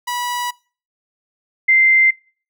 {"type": "tone pair in turn", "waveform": ["sawtooth", "sine"], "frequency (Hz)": [976, 2084], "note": ["B5", "C7"], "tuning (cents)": [-21, -7], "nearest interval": "octave + minor second", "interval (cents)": 1314, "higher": "second", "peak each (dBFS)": [-17, -9], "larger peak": "second", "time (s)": [[0.07, 0.51], [1.68, 2.11]], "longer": "first", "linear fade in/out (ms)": 10, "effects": ["noise-tail reverb RT60 0.4 s tail -24 dB re dry"]}